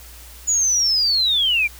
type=linear sweep; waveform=sine; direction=down; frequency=6940 to 2300 Hz; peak=-15 dBFS; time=0.47-1.68 s; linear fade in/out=20 ms; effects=added 60 Hz sine -41 dBFS peak until 1.79 s + white hiss -43 dBFS RMS until 1.79 s